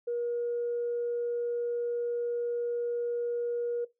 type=tone; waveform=sine; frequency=477 Hz; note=A#4; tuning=40 cents sharp; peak=-28 dBFS; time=0.07-3.85 s; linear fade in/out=10 ms; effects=noise-tail reverb RT60 0.2 s tail -18 dB re dry + tanh soft clip ceiling -24 dBFS